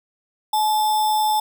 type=tone with sample-and-hold; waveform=sine; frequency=856 Hz; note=A5; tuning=48 cents flat; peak=-16 dBFS; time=0.53-1.4 s; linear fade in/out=5 ms; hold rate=4410 Hz; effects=none